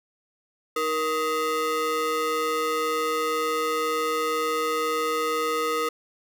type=ring-modulated tone; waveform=square; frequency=392 Hz; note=G4; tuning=in tune; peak=-21 dBFS; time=0.76-5.89 s; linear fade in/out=5 ms; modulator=863 Hz; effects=none